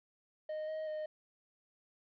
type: tone with pitch steps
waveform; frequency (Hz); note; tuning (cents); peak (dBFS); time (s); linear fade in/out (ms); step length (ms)
triangle; 618 / 627 / 616; D#5 / D#5 / D#5; -12 / +13 / -17; -35; 0.49-1.06; 5; 190
effects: resampled to 11025 Hz + 12-bit